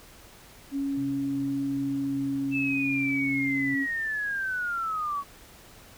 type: tone with pitch glide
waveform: sine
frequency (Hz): 277.2 to 275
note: C#4 to C#4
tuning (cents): 0 to -14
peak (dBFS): -26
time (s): 0.71-3.87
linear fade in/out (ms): 50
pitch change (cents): -14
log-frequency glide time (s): 1.83-2.59
type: tone with tremolo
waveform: sine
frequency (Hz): 133.2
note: C3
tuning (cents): +31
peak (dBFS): -36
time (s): 0.97-3.75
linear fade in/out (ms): 5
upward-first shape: sine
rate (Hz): 2.6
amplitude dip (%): 30
type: linear sweep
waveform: sine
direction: down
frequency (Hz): 2650 to 1108.7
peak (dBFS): -27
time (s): 2.51-5.24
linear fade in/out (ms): 50
effects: pink hiss -51 dBFS RMS until 5.97 s

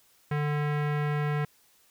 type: tone with low-pass filter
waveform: square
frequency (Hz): 148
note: D3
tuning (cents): +14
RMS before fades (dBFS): -28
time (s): 0.31-1.45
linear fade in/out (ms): 5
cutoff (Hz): 2000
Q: 1.8
effects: white hiss -63 dBFS RMS until 1.9 s

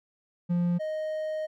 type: tone pair in turn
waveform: triangle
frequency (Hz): 174.61 / 622.2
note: F3 / D#5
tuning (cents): 0 / 0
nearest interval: octave + minor seventh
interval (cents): 2200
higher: second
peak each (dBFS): -21 / -27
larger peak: first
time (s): 0.49-0.79 / 0.79-1.47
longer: second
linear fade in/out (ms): 20
effects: none

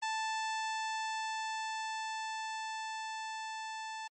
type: tone with level ramp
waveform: sawtooth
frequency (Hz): 880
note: A5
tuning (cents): 0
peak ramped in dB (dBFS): -29 to -36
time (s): 0.02-4.08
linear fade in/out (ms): 10
effects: MP3 32 kbps

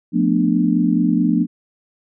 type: chord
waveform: sine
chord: B half-diminished seventh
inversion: second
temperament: just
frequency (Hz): 177.8 / 222.2 / 246.9 / 296.3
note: F3 / A3 / B3 / D4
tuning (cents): +31 / +17 / 0 / +15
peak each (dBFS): -19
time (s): 0.12-1.47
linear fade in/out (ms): 50
effects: none

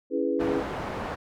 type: chord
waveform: sine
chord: C# minor seventh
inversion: none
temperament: equal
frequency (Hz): 277.2 / 329.6 / 415.3 / 493.9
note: C#4 / E4 / G#4 / B4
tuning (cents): 0 / 0 / 0 / 0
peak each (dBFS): -29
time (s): 0.1-0.63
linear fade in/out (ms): 50
type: low-pass noise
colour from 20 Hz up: white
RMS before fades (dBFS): -33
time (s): 0.39-1.16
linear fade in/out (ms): 20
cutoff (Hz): 970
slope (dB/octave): 12
effects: none

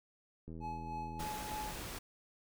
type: click train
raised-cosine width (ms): 3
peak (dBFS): -35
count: 65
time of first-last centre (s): 0.48-1.266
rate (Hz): 81.4
type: tone with tremolo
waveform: triangle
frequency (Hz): 852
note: G#5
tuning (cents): +44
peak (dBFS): -37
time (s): 0.6-1.75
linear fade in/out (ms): 50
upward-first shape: sine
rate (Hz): 3.3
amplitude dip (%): 55
type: noise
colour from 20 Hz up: pink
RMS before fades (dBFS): -44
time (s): 1.19-1.99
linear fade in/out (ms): 10
effects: none

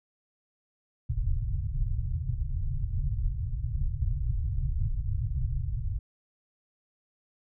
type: low-pass noise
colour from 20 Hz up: pink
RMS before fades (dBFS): -29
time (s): 1.09-5.99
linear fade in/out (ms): 10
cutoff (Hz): 140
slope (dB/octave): 96
effects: none

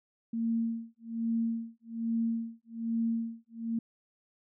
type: tone with tremolo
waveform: sine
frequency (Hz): 228.8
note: A#3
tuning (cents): -32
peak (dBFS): -26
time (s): 0.33-3.79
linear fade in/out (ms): 5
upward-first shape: sine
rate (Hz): 1.2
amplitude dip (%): 100
effects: none

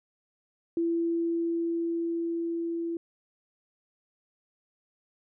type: tone with level ramp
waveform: sine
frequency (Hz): 335.7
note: E4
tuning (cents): +32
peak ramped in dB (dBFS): -24 to -29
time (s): 0.77-2.97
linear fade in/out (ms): 2
effects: none

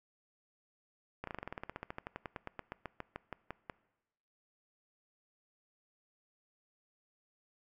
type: slowing click train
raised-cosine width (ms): 0.5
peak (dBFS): -25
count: 28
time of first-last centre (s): 1.24-3.698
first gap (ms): 33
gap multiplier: 1.07
effects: noise-tail reverb RT60 1.0 s tail -21 dB re dry

